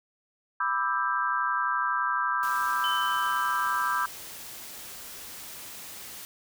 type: chord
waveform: sine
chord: E minor seventh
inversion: second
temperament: just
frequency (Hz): 988.9 / 1186.7 / 1318.5 / 1582.2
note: B5 / D6 / E6 / G6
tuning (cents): +2 / +18 / 0 / +16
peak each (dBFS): -30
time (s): 0.6-4.06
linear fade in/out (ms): 5
type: noise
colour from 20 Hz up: white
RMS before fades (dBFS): -42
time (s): 2.43-6.25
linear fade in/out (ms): 0
type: tone with exponential decay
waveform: sine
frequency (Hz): 3044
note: F#7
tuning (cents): +48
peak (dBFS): -28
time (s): 2.84-4.41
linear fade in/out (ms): 1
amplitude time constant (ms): 340
effects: none